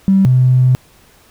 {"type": "tone pair in turn", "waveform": "triangle", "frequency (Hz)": [193.3, 127.59], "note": ["G3", "C3"], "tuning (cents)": [-24, -43], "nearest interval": "perfect fifth", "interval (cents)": 719, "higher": "first", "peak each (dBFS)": -3, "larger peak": "neither", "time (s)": [[0.08, 0.25], [0.25, 0.75]], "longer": "second", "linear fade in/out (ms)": 0, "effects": ["tanh soft clip ceiling -5 dBFS", "pink hiss -48 dBFS RMS until 1.3 s"]}